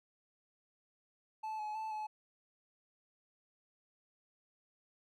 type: tone with pitch steps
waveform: triangle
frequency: 871 / 850 / 876 / 857 Hz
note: A5 / G#5 / A5 / A5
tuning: -18 / +40 / -8 / -46 cents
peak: -36 dBFS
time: 1.43-2.07 s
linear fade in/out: 10 ms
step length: 160 ms
effects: none